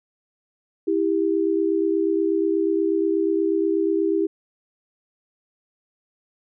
sine tone pair together, 327.6 / 395.9 Hz, E4 / G4, -11 / +17 cents, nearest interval minor third, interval 328 cents, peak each -21 dBFS, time 0.87-4.27 s, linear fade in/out 10 ms, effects none

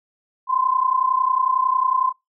sine tone pair together, 1015.5 / 1046.5 Hz, B5 / C6, +48 / 0 cents, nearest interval minor second, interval 52 cents, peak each -20 / -19 dBFS, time 0.47-2.13 s, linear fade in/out 50 ms, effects noise-tail reverb RT60 0.2 s tail -25 dB re dry

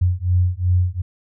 sine beating tone pair, 88.6 / 91.3 Hz, F2 / F#2, +25 / -23 cents, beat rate 2.7 Hz, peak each -18 dBFS, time 0.01-1.02 s, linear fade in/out 10 ms, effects none

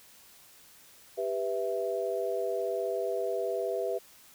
sine chord, E minor, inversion first, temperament just, 395.6 / 494.4 / 659.3 Hz, G4 / B4 / E5, +16 / +2 / 0 cents, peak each -33 dBFS, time 1.17-3.99 s, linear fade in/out 20 ms, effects white hiss -56 dBFS RMS until 4.34 s

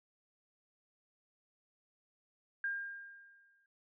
sine tone with exponential decay, 1606 Hz, G6, 41 cents sharp, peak -32 dBFS, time 2.64-3.66 s, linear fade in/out 2 ms, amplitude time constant 220 ms, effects none

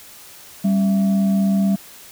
sine tone with frequency modulation, 196.5 Hz, G3, 4 cents sharp, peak -14 dBFS, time 0.64-1.76 s, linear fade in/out 10 ms, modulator 469 Hz, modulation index 0.33, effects white hiss -42 dBFS RMS until 2.11 s

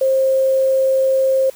sine tone with quantisation, 531 Hz, C5, 25 cents sharp, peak -12 dBFS, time 0.01-1.5 s, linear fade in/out 5 ms, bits 6, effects white hiss -44 dBFS RMS until 1.55 s

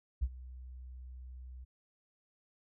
sine tone with ADSR envelope, 63.1 Hz, B1, 38 cents sharp, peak -26 dBFS, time 0.21-1.65 s, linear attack 20 ms, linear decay 50 ms, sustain -19 dB, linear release 16 ms, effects none

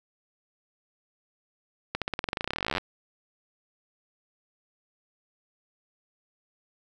accelerating click train, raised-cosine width 0.3 ms, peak -12 dBFS, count 29, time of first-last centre 1.95-2.782 s, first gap 67 ms, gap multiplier 0.93, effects none

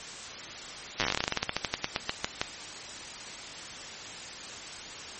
slowing click train, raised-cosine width 0.2 ms, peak -8 dBFS, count 27, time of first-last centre 1-2.415 s, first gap 8 ms, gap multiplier 1.13, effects white hiss -41 dBFS RMS until 5.19 s + MP3 32 kbps

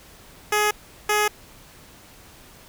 10% pulse tone pair in turn, 420 / 420 Hz, G#4 / G#4, +19 / +19 cents, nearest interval unison, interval 0 cents, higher neither, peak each -10 dBFS, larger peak neither, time 0.52-0.71 / 1.09-1.28 s, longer neither, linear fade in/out 5 ms, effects pink hiss -48 dBFS RMS until 2.68 s

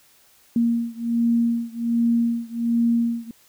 sine beating tone pair, 233.1 / 234.4 Hz, A#3 / A#3, 0 / +10 cents, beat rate 1.3 Hz, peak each -21 / -22 dBFS, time 0.56-3.31 s, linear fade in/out 2 ms, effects white hiss -56 dBFS RMS until 3.48 s

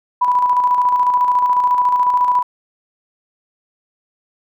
sine tone with tremolo, 987.8 Hz, B5, in tune, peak -10 dBFS, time 0.21-2.43 s, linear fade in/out 10 ms, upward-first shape square, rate 14 Hz, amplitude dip 40%, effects none

